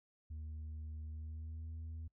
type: tone with pitch glide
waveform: sine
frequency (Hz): 77.6 to 80.52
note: D#2 to E2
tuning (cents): -4 to -40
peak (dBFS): -40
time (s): 0.3-2.08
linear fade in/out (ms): 10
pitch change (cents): +64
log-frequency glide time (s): 1.08-1.7
effects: noise-tail reverb RT60 0.1 s tail -26 dB re dry + tanh soft clip ceiling -42 dBFS